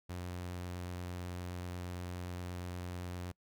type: tone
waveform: sawtooth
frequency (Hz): 89.2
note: F2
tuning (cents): +37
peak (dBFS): -36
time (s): 0.09-3.32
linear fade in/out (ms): 10
effects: noise-tail reverb RT60 0.1 s tail -26 dB re dry